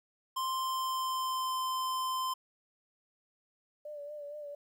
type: tone with pitch glide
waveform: square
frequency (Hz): 1046.5 to 1035.1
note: C6 to C6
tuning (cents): 0 to -19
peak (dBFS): -32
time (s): 0.36-2.34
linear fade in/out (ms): 10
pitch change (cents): -19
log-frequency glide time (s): 0.56-1.54
type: tone with vibrato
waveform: sine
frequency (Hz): 587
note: D5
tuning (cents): -1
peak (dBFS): -40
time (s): 3.85-4.55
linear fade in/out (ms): 5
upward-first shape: sine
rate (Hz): 4.3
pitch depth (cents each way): 40
effects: 12-bit